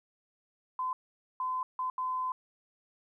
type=tone bursts at uneven times; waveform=sine; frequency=1022 Hz; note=C6; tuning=41 cents flat; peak=-30 dBFS; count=4; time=0.79-0.93 / 1.4-1.63 / 1.79-1.9 / 1.98-2.32 s; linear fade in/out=2 ms; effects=12-bit